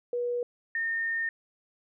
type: tone pair in turn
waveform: sine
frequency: 484.4 / 1825.6 Hz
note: B4 / A#6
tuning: -34 / -37 cents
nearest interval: octave + major seventh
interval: 2297 cents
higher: second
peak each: -27 dBFS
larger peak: neither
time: 0.13-0.43 / 0.75-1.29 s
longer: second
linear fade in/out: 2 ms
effects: none